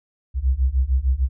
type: beating tone pair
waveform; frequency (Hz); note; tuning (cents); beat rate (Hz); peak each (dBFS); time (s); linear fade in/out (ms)
sine; 61.74 / 68.34; B1 / C#2; 0 / -24; 6.6; -20 / -19; 0.34-1.29; 50
effects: none